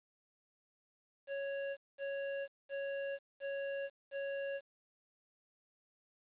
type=tone bursts; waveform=square; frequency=554.4 Hz; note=C#5; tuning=in tune; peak=-38 dBFS; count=5; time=1.27-4.61 s; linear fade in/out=50 ms; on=500 ms; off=210 ms; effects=resampled to 8000 Hz + 11-bit